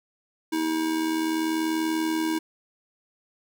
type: tone with amplitude modulation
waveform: square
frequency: 319.4 Hz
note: D#4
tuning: 45 cents sharp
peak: -22 dBFS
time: 0.52-2.39 s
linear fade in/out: 10 ms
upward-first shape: sine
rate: 80.4 Hz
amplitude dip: 50%
effects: none